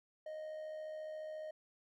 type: tone with amplitude modulation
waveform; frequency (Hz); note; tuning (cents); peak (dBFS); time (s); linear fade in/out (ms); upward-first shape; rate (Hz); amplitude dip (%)
triangle; 621; D#5; -3; -39; 0.26-1.51; 5; sine; 74.3; 35
effects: none